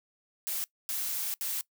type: noise bursts at uneven times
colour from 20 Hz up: blue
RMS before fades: -33 dBFS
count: 3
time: 0.47-0.64 / 0.89-1.34 / 1.41-1.61 s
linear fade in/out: 0 ms
effects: noise-tail reverb RT60 0.1 s tail -21 dB re dry